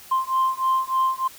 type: beating tone pair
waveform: sine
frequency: 1046.5 / 1049.8 Hz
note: C6 / C6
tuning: 0 / +5 cents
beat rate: 3.3 Hz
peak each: -21 dBFS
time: 0.11-1.28 s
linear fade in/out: 10 ms
effects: tanh soft clip ceiling -14 dBFS + white hiss -45 dBFS RMS until 1.38 s